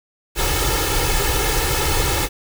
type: noise with comb filter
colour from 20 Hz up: pink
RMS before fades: -19 dBFS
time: 0.35-2.29 s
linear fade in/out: 50 ms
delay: 2.3 ms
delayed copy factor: +0.95
effects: none